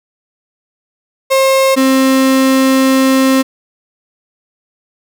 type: tone pair in turn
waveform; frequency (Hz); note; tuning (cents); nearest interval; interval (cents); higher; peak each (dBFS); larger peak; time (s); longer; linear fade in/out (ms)
35% pulse; 534 / 265; C5 / C4; +35 / +22; octave; 1213; first; -6; neither; 1.3-1.76 / 1.76-3.43; second; 20
effects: none